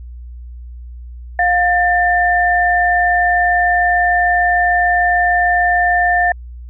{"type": "tone pair together", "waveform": "sine", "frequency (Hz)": [709, 1786.6], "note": ["F5", "A6"], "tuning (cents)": [26, 26], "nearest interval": "octave + major third", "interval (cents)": 1600, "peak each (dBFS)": [-13, -14], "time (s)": [1.39, 6.32], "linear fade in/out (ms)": 2, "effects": ["added 60 Hz sine -29 dBFS peak until 6.69 s"]}